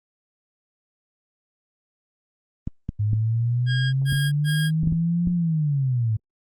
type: clicks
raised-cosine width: 5 ms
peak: -14 dBFS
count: 8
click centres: 2.675 / 2.891 / 3.133 / 4.128 / 4.834 / 4.874 / 4.925 / 5.273 s
type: linear two-way sweep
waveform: sine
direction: up then down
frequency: 103.2 to 176.7 to 105.6 Hz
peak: -19 dBFS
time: 2.99-6.17 s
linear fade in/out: 10 ms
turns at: 5.33 s
type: tone bursts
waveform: 25% pulse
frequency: 1628 Hz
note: G#6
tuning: 35 cents flat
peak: -23 dBFS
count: 3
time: 3.66-4.71 s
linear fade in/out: 50 ms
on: 270 ms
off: 120 ms
effects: Opus 24 kbps